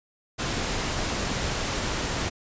pink noise, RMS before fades -28 dBFS, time 0.38-2.3 s, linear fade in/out 20 ms, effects resampled to 16000 Hz

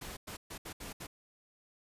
pink noise bursts at uneven times, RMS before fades -44 dBFS, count 6, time 0.01-0.17 / 0.27-0.37 / 0.5-0.58 / 0.65-0.73 / 0.8-0.93 / 1-1.07 s, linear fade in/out 10 ms, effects resampled to 32000 Hz

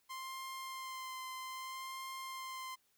sawtooth tone with vibrato, 1046.5 Hz, C6, in tune, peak -39 dBFS, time 0.09-2.76 s, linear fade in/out 20 ms, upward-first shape sine, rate 0.62 Hz, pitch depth 17 cents each way, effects white hiss -75 dBFS RMS until 2.97 s

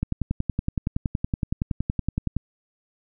click train, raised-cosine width 5 ms, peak -11 dBFS, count 26, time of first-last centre 0.03-2.366 s, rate 10.7 Hz, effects none

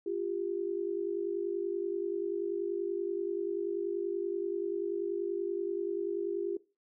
sine tone pair together, 347.6 / 398 Hz, F4 / G4, -8 / +26 cents, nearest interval major second, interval 234 cents, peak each -34 / -34 dBFS, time 0.06-6.57 s, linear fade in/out 5 ms, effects noise-tail reverb RT60 0.3 s tail -19 dB re dry

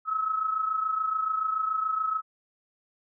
sine tone pair together, 1286 / 1313 Hz, E6 / E6, -43 / -7 cents, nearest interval unison, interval 36 cents, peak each -26 / -32 dBFS, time 0.05-2.22 s, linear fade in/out 50 ms, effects none

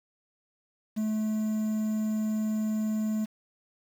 triangle tone with quantisation, 216.1 Hz, A3, 31 cents flat, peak -24 dBFS, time 0.96-3.26 s, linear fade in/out 20 ms, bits 8, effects none

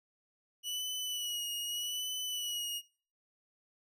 sawtooth tone with vibrato, 2939 Hz, F#7, 12 cents flat, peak -32 dBFS, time 0.63-2.82 s, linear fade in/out 50 ms, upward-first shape sine, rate 0.82 Hz, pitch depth 41 cents each way, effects noise-tail reverb RT60 0.4 s tail -20 dB re dry

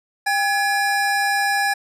square tone pair together, 799 / 1693 Hz, G5 / G#6, +33 / +33 cents, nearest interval octave + minor second, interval 1300 cents, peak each -21 dBFS, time 0.26-1.74 s, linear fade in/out 10 ms, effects low-pass 12000 Hz 12 dB/octave

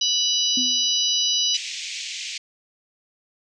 harmonic tone, 984 Hz, B5, 7 cents flat, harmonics 3 / 4 / 5 / 6, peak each -23 / -24 / -25 / -26 dBFS, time 0.01-1.57 s, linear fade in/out 5 ms
sine tone with exponential decay, 250.7 Hz, B3, 26 cents sharp, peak -24 dBFS, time 0.57-0.96 s, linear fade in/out 5 ms, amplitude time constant 83 ms
pink band-pass noise, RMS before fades -32 dBFS, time 1.54-2.38 s, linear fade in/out 5 ms, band 2200 to 7100 Hz, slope 48 dB/octave
effects none

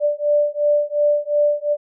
sine beating tone pair, 587.3 / 590.1 Hz, D5 / D5, 0 / +8 cents, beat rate 2.8 Hz, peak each -18 dBFS, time 0-1.77 s, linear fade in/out 50 ms, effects none

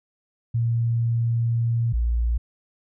sine tone pair in turn, 116.54 / 58.27 Hz, A#2 / A#1, 0 / 0 cents, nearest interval octave, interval 1200 cents, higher first, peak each -19 dBFS, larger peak neither, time 0.54-1.93 / 1.93-2.38 s, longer first, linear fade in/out 10 ms, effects none

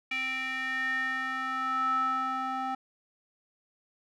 square tone with band-pass filter sweep, 261.6 Hz, C4, in tune, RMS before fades -31 dBFS, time 0.11-2.75 s, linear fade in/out 5 ms, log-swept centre 2400 to 1000 Hz, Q 6.7, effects none

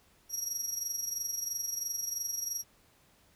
35% pulse tone with amplitude modulation, 5670 Hz, F8, 25 cents sharp, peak -28 dBFS, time 0.29-2.64 s, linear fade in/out 50 ms, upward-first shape sine, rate 23 Hz, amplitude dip 65%, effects pink hiss -65 dBFS RMS until 3.35 s

